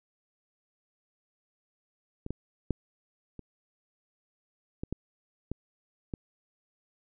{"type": "clicks", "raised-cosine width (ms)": 3, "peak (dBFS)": [-24, -20, -14, -29, -21, -19, -20, -21], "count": 8, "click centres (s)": [2.264, 2.306, 2.707, 3.393, 4.835, 4.926, 5.516, 6.138], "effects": []}